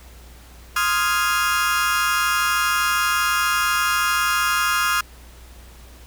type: chord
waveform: 35% pulse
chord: F minor seventh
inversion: second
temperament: equal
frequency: 1046.5 / 1244.5 / 1396.9 / 1661.2 Hz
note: C6 / Eb6 / F6 / Ab6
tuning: 0 / 0 / 0 / 0 cents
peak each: -25 / -21 / -20 / -24 dBFS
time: 0.76-5.01 s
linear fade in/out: 5 ms
effects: added 60 Hz sine -42 dBFS peak until 6.06 s + pink hiss -48 dBFS RMS until 6.06 s